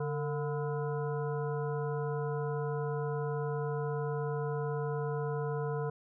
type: harmonic tone with a mistuned harmonic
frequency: 143.8 Hz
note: D3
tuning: 36 cents flat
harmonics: 1 / 3 / 5 / 7 / 9 / 10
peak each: -34 / -35 / -44 / -43 / -50 / -49 dBFS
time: 0-5.9 s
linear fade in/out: 5 ms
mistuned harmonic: 3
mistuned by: +82 cents
effects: none